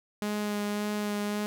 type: tone with vibrato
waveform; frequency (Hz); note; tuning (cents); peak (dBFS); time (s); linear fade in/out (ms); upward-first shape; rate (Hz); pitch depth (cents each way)
sawtooth; 207.7; G#3; 0; -25; 0.22-1.46; 0; sine; 1.8; 13
effects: none